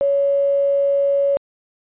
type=tone with quantisation; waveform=sine; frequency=560 Hz; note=C#5; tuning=18 cents sharp; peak=-14 dBFS; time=0.01-1.37 s; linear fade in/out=0 ms; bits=7; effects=resampled to 8000 Hz